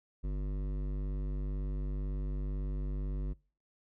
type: tone with hard clipping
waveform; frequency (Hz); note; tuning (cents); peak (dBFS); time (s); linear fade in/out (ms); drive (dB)
sine; 49; G1; 0; -34; 0.23-3.34; 20; 14
effects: noise-tail reverb RT60 0.4 s tail -25 dB re dry